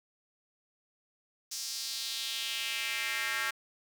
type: tone with high-pass filter sweep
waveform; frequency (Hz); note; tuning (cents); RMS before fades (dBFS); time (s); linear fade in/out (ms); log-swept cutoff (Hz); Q
square; 123.47; B2; 0; -35; 1.51-3.51; 10; 5700 to 1600; 2.5
effects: none